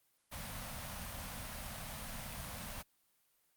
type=band-stop noise; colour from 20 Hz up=pink; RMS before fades=-44 dBFS; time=0.31-2.83 s; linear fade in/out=20 ms; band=250 to 540 Hz; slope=48 dB/octave; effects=white hiss -75 dBFS RMS until 3.56 s + Opus 32 kbps